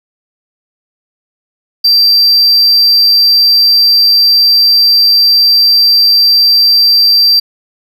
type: tone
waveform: triangle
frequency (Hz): 4699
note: D8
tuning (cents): 0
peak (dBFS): -3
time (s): 1.84-7.4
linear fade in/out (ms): 10
effects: none